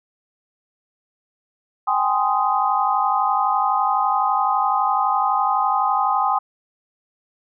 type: chord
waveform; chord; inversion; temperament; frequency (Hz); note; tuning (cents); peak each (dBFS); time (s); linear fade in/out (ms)
sine; Ab major seventh; third; just; 778.7 / 830.6 / 1038.3 / 1245.9; G5 / Ab5 / C6 / Eb6; -12 / 0 / -14 / +2; -22; 1.87-6.39; 10
effects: none